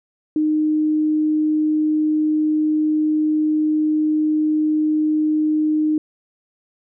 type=tone; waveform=sine; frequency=307.4 Hz; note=D#4; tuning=21 cents flat; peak=-15 dBFS; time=0.36-5.98 s; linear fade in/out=2 ms; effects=none